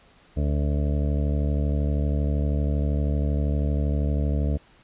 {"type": "harmonic tone", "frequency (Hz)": 72.7, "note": "D2", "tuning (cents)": -17, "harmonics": [1, 2, 3, 4, 6, 7, 8, 9], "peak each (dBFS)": [-22, -28, -32, -34, -38, -39, -40, -41], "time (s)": [0.36, 4.58], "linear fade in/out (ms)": 20, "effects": ["pink hiss -56 dBFS RMS until 4.83 s", "resampled to 8000 Hz"]}